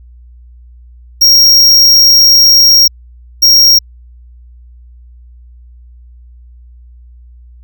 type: tone bursts at uneven times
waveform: square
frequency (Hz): 5588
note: F8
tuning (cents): 0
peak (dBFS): -3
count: 2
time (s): 1.21-2.88 / 3.42-3.79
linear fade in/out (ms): 10
effects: added 60 Hz sine -34 dBFS peak until 7.63 s